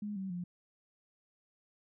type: tone with pitch steps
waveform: sine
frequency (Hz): 207.7 / 191.57 / 176.68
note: G#3 / G3 / F3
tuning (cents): 0 / -40 / +20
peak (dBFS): -36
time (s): 0.02-0.44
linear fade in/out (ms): 5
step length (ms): 140
effects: none